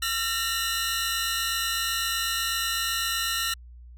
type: tone cluster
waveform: sawtooth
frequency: 1361 / 1829 / 2902 / 4015 Hz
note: F6 / A#6 / F#7 / B7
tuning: -45 / -33 / -34 / +28 cents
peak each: -28 dBFS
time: 0.02-3.54 s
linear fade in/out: 5 ms
effects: added 60 Hz sine -43 dBFS peak until 3.97 s